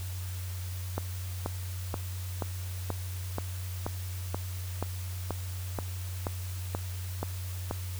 click train, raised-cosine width 1 ms, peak -17 dBFS, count 15, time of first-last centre 0.98-7.711 s, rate 2.08 Hz, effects added 91 Hz sine -34 dBFS peak until 7.99 s + white hiss -46 dBFS RMS until 7.99 s

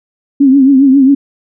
sine tone with vibrato, 270.9 Hz, C#4, 40 cents flat, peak -3 dBFS, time 0.4-1.15 s, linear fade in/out 10 ms, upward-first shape triangle, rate 7.4 Hz, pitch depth 98 cents each way, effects none

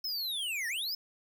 square linear two-way sweep, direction down then up, 5290 to 1753 to 5290 Hz, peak -33 dBFS, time 0.04-0.95 s, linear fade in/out 5 ms, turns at 0.68 s, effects 11-bit

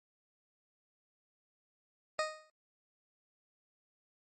20% pulse tone with exponential decay, 621 Hz, D#5, 3 cents flat, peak -23 dBFS, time 2.19-2.5 s, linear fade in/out 1 ms, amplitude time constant 66 ms, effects MP3 32 kbps

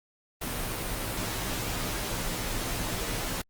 pink noise with comb filter, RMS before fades -32 dBFS, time 0.41-3.42 s, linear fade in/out 10 ms, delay 14 ms, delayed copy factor -0.65, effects Opus 32 kbps

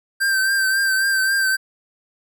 square tone with vibrato, 1567 Hz, G6, 1 cent flat, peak -17 dBFS, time 0.2-1.57 s, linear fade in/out 20 ms, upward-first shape triangle, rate 3.7 Hz, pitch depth 42 cents each way, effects none

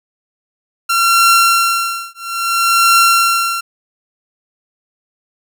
sawtooth tone with tremolo, 1366 Hz, F6, 39 cents flat, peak -3 dBFS, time 0.89-3.61 s, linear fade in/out 10 ms, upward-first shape triangle, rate 0.6 Hz, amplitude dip 100%, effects none

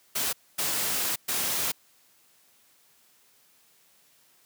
white noise bursts at uneven times, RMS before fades -28 dBFS, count 3, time 0.15-0.33 / 0.58-1.16 / 1.28-1.72 s, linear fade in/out 10 ms, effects white hiss -62 dBFS RMS until 4.45 s + high-pass 100 Hz 12 dB/octave

